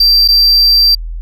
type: tone with dropouts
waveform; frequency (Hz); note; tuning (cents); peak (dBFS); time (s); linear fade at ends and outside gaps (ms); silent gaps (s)
triangle; 4699; D8; 0; -4; 0-0.95; 5; 0.278-0.285
effects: added 41 Hz sine -19 dBFS peak until 1.21 s